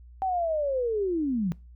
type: linear sweep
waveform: sine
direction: down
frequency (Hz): 776 to 163.6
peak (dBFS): -24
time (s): 0.22-1.52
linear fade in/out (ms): 0
effects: noise-tail reverb RT60 0.3 s tail -23 dB re dry + added 60 Hz sine -46 dBFS peak until 1.75 s